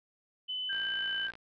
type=tone; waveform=sine; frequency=3016 Hz; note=F#7; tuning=32 cents sharp; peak=-33 dBFS; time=0.48-1.28 s; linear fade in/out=20 ms
type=tone with vibrato; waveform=sine; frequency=1582 Hz; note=G6; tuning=15 cents sharp; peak=-34 dBFS; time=0.69-1.31 s; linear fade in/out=10 ms; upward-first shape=triangle; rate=18 Hz; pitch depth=20 cents each way
type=click train; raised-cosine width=0.3 ms; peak=-32 dBFS; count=37; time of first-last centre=0.73-1.354 s; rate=57.7 Hz
effects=none

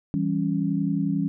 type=chord; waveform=sine; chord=C# diminished; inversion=first; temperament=equal; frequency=164.81 / 196 / 277.2 Hz; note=E3 / G3 / C#4; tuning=0 / 0 / 0 cents; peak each=-26 dBFS; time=0.14-1.28 s; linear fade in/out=0 ms; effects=none

